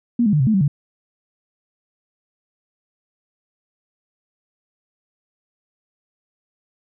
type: tone with pitch steps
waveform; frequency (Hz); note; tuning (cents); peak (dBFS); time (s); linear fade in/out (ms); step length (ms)
sine; 237.7 / 207.1 / 149.9 / 130.9 / 218.2 / 192.3 / 143.9; A#3 / G#3 / D3 / C3 / A3 / G3 / D3; +34 / -5 / +36 / +1 / -14 / -33 / -35; -13; 0.19-0.68; 5; 70
effects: none